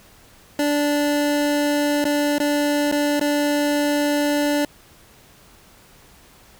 25% pulse tone with dropouts, 291.9 Hz, D4, 10 cents flat, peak -14 dBFS, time 0.59-4.65 s, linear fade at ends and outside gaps 2 ms, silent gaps 2.043-2.052 / 2.383-2.401 / 2.915-2.923 / 3.196-3.211 s, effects pink hiss -50 dBFS RMS until 6.59 s

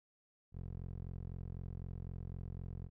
15% pulse tone with band-pass filter, 43.94 Hz, F1, 11 cents sharp, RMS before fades -45 dBFS, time 0.52-2.9 s, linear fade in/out 50 ms, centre 97 Hz, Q 0.62, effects none

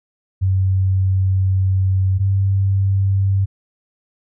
sine tone pair in turn, 94.9 / 97.4 Hz, F#2 / G2, +44 / -11 cents, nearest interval unison, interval 45 cents, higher second, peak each -13 / -13 dBFS, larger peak neither, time 0.41-2.19 / 2.19-3.46 s, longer first, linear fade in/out 20 ms, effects none

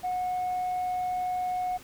sine tone, 730 Hz, F#5, 24 cents flat, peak -25 dBFS, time 0.03-1.78 s, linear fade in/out 20 ms, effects tanh soft clip ceiling -25 dBFS + pink hiss -50 dBFS RMS until 1.83 s

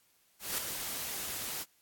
white noise with ADSR envelope, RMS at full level -32 dBFS, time 0.39-1.65 s, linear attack 190 ms, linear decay 4 ms, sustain -6 dB, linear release 38 ms, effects white hiss -69 dBFS RMS until 1.81 s + AAC 64 kbps

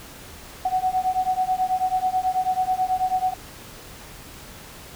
sine beating tone pair, 740 / 749.2 Hz, F#5 / F#5, 0 / +21 cents, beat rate 9.2 Hz, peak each -23 dBFS, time 0.65-3.34 s, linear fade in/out 5 ms, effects pink hiss -42 dBFS RMS until 4.95 s

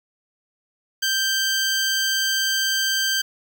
15% pulse tone, 1568 Hz, G6, in tune, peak -13 dBFS, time 1.02-3.22 s, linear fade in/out 10 ms, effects 8-bit

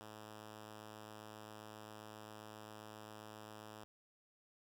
5% pulse tone, 107.5 Hz, A2, 40 cents flat, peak -40 dBFS, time 0.01-3.84 s, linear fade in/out 0 ms, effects none

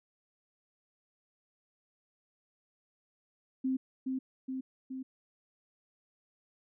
sine tone with echo, 261.6 Hz, C4, in tune, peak -28 dBFS, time 3.64-3.77 s, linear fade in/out 10 ms, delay 420 ms, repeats 3, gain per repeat -3 dB, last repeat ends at 5.03 s, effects none

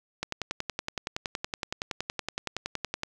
click train, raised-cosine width 0.2 ms, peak -13 dBFS, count 31, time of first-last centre 0.23-3.034 s, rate 10.7 Hz, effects none

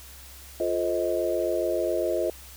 sine chord, F dominant seventh, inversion none, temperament just, 349.2 / 436.5 / 523.8 / 628.6 Hz, F4 / A4 / C5 / Eb5, 0 / -14 / +2 / +18 cents, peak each -28 / -32 / -30 / -27 dBFS, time 0.6-2.3 s, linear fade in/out 2 ms, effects added 66 Hz sine -47 dBFS peak until 2.56 s + white hiss -47 dBFS RMS until 2.56 s

